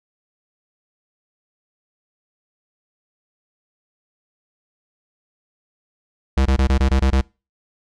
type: tone bursts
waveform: square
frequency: 66.6 Hz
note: C2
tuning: 31 cents sharp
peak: -14 dBFS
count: 8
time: 6.37-7.211 s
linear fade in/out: 5 ms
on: 85 ms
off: 23 ms
effects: noise-tail reverb RT60 0.3 s tail -25 dB re dry + low-pass 6000 Hz 12 dB/octave